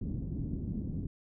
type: low-pass noise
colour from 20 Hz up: white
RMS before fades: -36 dBFS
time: 0.01-1.07 s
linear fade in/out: 5 ms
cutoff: 240 Hz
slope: 24 dB/octave
effects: none